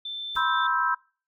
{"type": "tone", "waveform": "sine", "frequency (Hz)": 3545, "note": "A7", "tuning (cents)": 12, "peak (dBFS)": -31, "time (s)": [0.05, 0.67], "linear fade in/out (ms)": 5}
{"type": "noise with exponential decay", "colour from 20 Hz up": "pink", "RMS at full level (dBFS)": -44, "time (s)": [0.35, 0.53], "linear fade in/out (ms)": 5, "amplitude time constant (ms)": 39}
{"type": "chord", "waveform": "sine", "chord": "C major seventh", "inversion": "third", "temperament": "just", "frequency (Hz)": [981.1, 1046.5, 1308.1, 1569.8], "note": ["B5", "C6", "E6", "G6"], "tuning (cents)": [-12, 0, -14, 2], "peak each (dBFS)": [-28, -30, -25, -27], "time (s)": [0.36, 0.95], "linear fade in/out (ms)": 10}
{"effects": ["noise-tail reverb RT60 0.4 s tail -25 dB re dry"]}